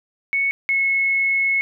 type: tone pair in turn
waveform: sine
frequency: 2213 / 2186 Hz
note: C#7 / C#7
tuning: -3 / -25 cents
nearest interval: unison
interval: 22 cents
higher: first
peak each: -17 / -16 dBFS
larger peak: second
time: 0.33-0.51 / 0.69-1.61 s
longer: second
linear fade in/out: 0 ms
effects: none